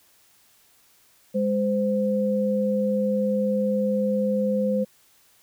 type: tone pair together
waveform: sine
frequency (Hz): 204.9 / 516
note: G#3 / C5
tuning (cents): -23 / -24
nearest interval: octave + major third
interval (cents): 1599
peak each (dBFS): -23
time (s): 1.34-4.85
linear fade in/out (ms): 20
effects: white hiss -59 dBFS RMS until 5.42 s